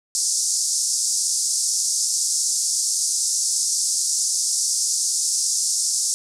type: band-pass noise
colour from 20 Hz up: pink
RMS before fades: -22 dBFS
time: 0.15-6.14 s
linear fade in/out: 0 ms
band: 5100 to 9600 Hz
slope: 48 dB/octave
effects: none